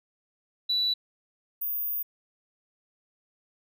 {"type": "tone pair in turn", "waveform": "sine", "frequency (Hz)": [3951, 14917], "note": ["B7", "A#9"], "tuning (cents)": [0, 0], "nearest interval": "octave + major seventh", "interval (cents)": 2300, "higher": "second", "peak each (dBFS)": [-22, -27], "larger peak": "first", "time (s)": [[0.69, 0.94], [1.61, 2.03]], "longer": "second", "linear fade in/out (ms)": 10, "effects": ["tanh soft clip ceiling -19 dBFS"]}